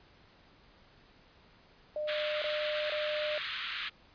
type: tone bursts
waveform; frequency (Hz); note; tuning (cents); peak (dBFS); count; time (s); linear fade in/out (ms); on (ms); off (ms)
sine; 604; D5; +48; -32; 3; 1.96-3.38; 2; 460; 20
type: band-pass noise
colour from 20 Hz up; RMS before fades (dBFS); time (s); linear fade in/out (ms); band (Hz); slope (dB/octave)
white; -38; 2.07-3.9; 20; 1200 to 3900; 48
effects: pink hiss -61 dBFS RMS until 4.14 s + resampled to 11025 Hz